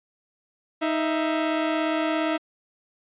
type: tone pair together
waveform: sawtooth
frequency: 313.6 / 664.5 Hz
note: D#4 / E5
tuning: +14 / +14 cents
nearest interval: octave + minor second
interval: 1300 cents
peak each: -20 / -23 dBFS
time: 0.81-2.38 s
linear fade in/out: 20 ms
effects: resampled to 8000 Hz